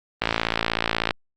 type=click train; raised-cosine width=0.3 ms; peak=-4 dBFS; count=51; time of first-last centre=0.22-1.108 s; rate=56.3 Hz; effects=Opus 32 kbps